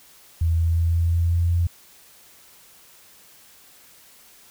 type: tone with pitch steps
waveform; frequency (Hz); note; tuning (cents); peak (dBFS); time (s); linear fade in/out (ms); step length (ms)
sine; 82.41 / 82.98 / 83.56 / 84.14 / 84.73 / 85.32 / 85.91; E2 / E2 / E2 / E2 / E2 / F2 / F2; 0 / +12 / +24 / +36 / +48 / -40 / -28; -17; 0.41-1.67; 5; 180
effects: white hiss -51 dBFS RMS until 4.5 s